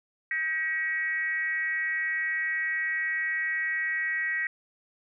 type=tone with frequency modulation; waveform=sine; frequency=1910 Hz; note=A#6; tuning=42 cents sharp; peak=-26 dBFS; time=0.31-4.47 s; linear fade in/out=2 ms; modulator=321 Hz; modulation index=0.66; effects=none